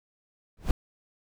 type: noise with exponential growth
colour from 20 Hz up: brown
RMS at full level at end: -20 dBFS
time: 0.57-0.71 s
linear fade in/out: 2 ms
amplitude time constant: 29 ms
effects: none